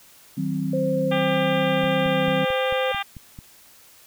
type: chord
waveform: sine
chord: C diminished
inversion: first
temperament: just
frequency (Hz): 156.98 / 188.37 / 261.6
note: Eb3 / Gb3 / C4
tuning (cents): +16 / +31 / 0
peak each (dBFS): -27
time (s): 0.37-2.45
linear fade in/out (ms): 10
type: tone with pitch glide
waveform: sine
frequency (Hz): 523.3 to 518.5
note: C5 to C5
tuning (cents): 0 to -16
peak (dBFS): -22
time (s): 0.73-2.92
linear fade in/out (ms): 5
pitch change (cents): -16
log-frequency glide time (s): 2.04-2.23
type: harmonic tone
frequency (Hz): 398.5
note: G4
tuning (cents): +28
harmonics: 2 / 3 / 4 / 5 / 6 / 7 / 8 / 9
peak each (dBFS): -29 / -31 / -32 / -33 / -34 / -34 / -35 / -36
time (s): 1.11-3.03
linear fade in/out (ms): 10
type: click train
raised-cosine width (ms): 5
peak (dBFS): -26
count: 8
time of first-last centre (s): 1.84-3.389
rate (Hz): 4.52
effects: white hiss -51 dBFS RMS until 4.06 s